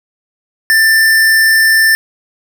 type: tone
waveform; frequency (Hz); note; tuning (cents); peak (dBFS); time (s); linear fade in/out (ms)
square; 1779; A6; +19; -7; 0.7-1.95; 0
effects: none